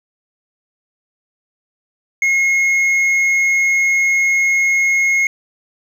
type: tone with hard clipping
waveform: sine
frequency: 2160 Hz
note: C#7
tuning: 45 cents flat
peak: -13 dBFS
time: 2.22-5.27 s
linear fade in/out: 2 ms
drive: 4 dB
effects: none